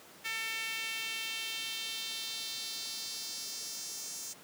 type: tone with high-pass filter sweep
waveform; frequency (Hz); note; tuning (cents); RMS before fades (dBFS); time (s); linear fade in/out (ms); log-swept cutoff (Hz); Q
sawtooth; 448; A4; +31; -39; 0.24-4.34; 20; 2100 to 6500; 2.4
effects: pink hiss -54 dBFS RMS until 4.43 s + high-pass 200 Hz 12 dB/octave